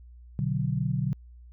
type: chord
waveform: sine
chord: B minor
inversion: none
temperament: equal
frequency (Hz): 123.47 / 146.83 / 185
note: B2 / D3 / F#3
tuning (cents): 0 / 0 / 0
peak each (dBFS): -29 / -28 / -31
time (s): 0.39-1.13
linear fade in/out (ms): 0
effects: added 60 Hz sine -46 dBFS peak until 1.52 s